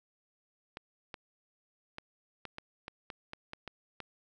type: clicks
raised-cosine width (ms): 0.3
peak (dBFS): -25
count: 11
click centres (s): 0.771 / 1.142 / 1.984 / 2.453 / 2.584 / 2.881 / 3.102 / 3.334 / 3.534 / 3.677 / 4.003
effects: none